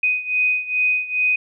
sine beating tone pair, 2497 / 2499.4 Hz, D#7 / D#7, +6 / +7 cents, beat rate 2.4 Hz, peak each -19 / -22 dBFS, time 0.03-1.36 s, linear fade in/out 5 ms, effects none

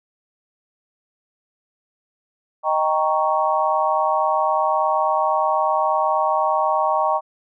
sine chord, Eb dominant seventh, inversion none, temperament equal, 622.3 / 784 / 932.3 / 1108.7 Hz, Eb5 / G5 / Bb5 / Db6, 0 / 0 / 0 / 0 cents, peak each -22 dBFS, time 2.63-7.21 s, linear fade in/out 50 ms, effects none

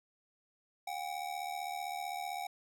square ring-modulated tone, 759 Hz, F#5, 44 cents sharp, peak -35 dBFS, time 0.87-2.47 s, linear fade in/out 5 ms, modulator 37.8 Hz, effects none

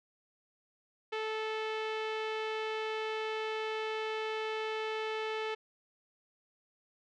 sawtooth tone with low-pass filter, 437.1 Hz, A4, 11 cents flat, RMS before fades -36 dBFS, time 1.12-5.55 s, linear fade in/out 10 ms, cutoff 3000 Hz, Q 1.8, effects none

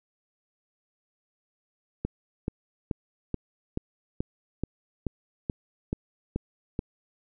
click train, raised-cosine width 3 ms, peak -15 dBFS, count 12, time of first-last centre 2.05-6.791 s, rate 2.32 Hz, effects none

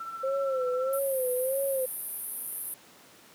sine tone with tremolo, 1341 Hz, E6, 29 cents sharp, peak -33 dBFS, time 0-0.99 s, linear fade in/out 5 ms, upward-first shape triangle, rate 15 Hz, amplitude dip 55%
sine tone with vibrato, 525 Hz, C5, 6 cents sharp, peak -26 dBFS, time 0.23-1.86 s, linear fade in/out 10 ms, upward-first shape sine, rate 1.6 Hz, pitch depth 87 cents each way
pink band-pass noise, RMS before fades -37 dBFS, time 0.93-2.74 s, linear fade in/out 2 ms, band 9500 to 14000 Hz, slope 96 dB/octave
effects pink hiss -54 dBFS RMS until 3.34 s + high-pass 200 Hz 12 dB/octave

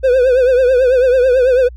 triangle tone with vibrato, 508 Hz, B4, 49 cents sharp, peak -6 dBFS, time 0.03-1.69 s, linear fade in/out 20 ms, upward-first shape triangle, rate 9.1 Hz, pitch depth 100 cents each way, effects added 60 Hz sine -30 dBFS peak until 1.76 s

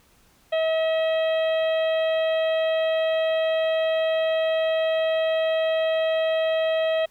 harmonic tone, 642 Hz, E5, 46 cents flat, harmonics 1 / 2 / 3 / 4 / 5 / 6, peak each -20 / -38 / -34 / -36 / -35 / -44 dBFS, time 0.52-7.06 s, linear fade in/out 10 ms, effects pink hiss -59 dBFS RMS until 7.1 s

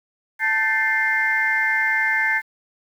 sine tone cluster, 881 / 1545 / 1765 / 2103 Hz, A5 / G6 / A6 / C7, +2 / -26 / +5 / +8 cents, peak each -27 / -24 / -21 / -21 dBFS, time 0.39-2.42 s, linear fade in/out 50 ms, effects tanh soft clip ceiling -7 dBFS + 8-bit

